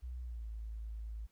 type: tone with pitch glide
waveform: sine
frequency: 61.74 to 54.69 Hz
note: B1 to A1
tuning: 0 to -10 cents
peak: -40 dBFS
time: 0.02-1.27 s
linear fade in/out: 20 ms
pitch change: -210 cents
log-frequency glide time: 0.22-0.47 s
effects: pink hiss -75 dBFS RMS until 1.31 s